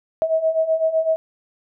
sine beating tone pair, 637 / 644.9 Hz, D#5 / E5, +41 / -38 cents, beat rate 7.9 Hz, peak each -22 / -18 dBFS, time 0.22-1.16 s, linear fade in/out 0 ms, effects none

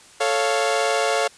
sawtooth chord, A augmented, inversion none, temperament equal, 440 / 554.4 / 698.5 Hz, A4 / C#5 / E#5, 0 / 0 / 0 cents, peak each -20 / -19 / -19 dBFS, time 0.2-1.28 s, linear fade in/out 10 ms, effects white hiss -48 dBFS RMS until 1.37 s + resampled to 22050 Hz

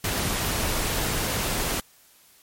pink noise, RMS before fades -26 dBFS, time 0.04-1.8 s, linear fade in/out 2 ms, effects white hiss -56 dBFS RMS until 2.42 s + MP3 64 kbps

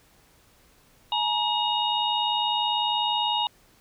sine tone cluster, 845 / 945 / 2871 / 3721 Hz, G#5 / A#5 / F7 / A#7, +30 / +23 / +47 / -4 cents, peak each -28 dBFS, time 1.12-3.47 s, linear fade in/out 2 ms, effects pink hiss -59 dBFS RMS until 3.8 s

